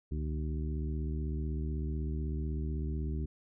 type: harmonic tone with a mistuned harmonic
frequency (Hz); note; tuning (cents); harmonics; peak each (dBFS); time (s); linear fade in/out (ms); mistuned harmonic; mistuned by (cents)
76; D#2; -40; 1 / 2 / 3 / 4 / 5; -33 / -39 / -43 / -45 / -47; 0.11-3.26; 10; 1; -140
effects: none